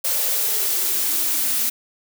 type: noise with high-pass filter sweep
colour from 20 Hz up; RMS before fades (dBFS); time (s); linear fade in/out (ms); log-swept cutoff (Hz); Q
blue; -21; 0.04-1.7; 10; 560 to 220; 6.5
effects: none